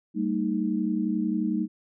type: chord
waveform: sine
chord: Eb major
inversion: first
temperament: equal with one note detuned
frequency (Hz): 196 / 227.2 / 311.1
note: G3 / Bb3 / Eb4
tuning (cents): 0 / -44 / 0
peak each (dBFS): -28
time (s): 0.14-1.68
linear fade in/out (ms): 50
effects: none